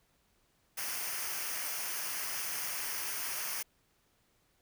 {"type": "noise with comb filter", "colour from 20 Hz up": "white", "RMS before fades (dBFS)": -37, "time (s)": [0.77, 3.63], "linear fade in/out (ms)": 10, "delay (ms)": 0.26, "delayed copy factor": -0.65, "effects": ["pink hiss -72 dBFS RMS until 4.61 s"]}